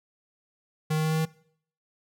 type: tone with pitch steps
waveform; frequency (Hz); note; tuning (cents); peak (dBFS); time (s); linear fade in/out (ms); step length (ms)
square; 155.56 / 156.46 / 157.37 / 158.28 / 159.2; D#3 / D#3 / D#3 / D#3 / D#3; 0 / +10 / +20 / +30 / +40; -24; 0.9-1.255; 10; 71
effects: noise-tail reverb RT60 0.6 s tail -21 dB re dry